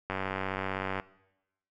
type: click train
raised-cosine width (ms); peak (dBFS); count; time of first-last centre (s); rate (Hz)
0.5; -17; 87; 0.1-0.999; 95.7
effects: noise-tail reverb RT60 0.9 s tail -20 dB re dry